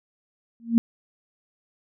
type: tone with exponential growth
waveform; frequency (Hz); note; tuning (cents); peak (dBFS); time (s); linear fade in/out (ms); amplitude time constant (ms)
sine; 231.6; A#3; -11; -11; 0.6-0.78; 0; 38
effects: none